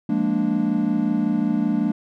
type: chord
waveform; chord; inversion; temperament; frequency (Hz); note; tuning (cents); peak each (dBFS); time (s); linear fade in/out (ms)
triangle; Bb dominant seventh; second; equal; 174.61 / 207.7 / 233.1 / 293.7; F3 / Ab3 / Bb3 / D4; 0 / 0 / 0 / 0; -26 / -21 / -21 / -22; 0.09-1.92; 5
effects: none